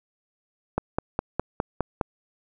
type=click train; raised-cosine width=1 ms; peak=-9 dBFS; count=7; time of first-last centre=0.78-2.012 s; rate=4.87 Hz; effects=none